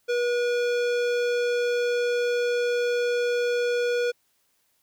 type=tone with hard clipping; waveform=sine; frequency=483.3 Hz; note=B4; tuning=38 cents flat; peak=-24 dBFS; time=0.08-4.12 s; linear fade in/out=20 ms; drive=17 dB; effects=white hiss -69 dBFS RMS until 4.82 s